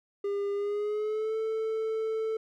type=tone with pitch glide; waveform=triangle; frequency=402.8 to 441.8 Hz; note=G4 to A4; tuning=+47 to +7 cents; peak=-26 dBFS; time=0.24-2.37 s; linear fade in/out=5 ms; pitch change=+160 cents; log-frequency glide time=0.53-1.36 s; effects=none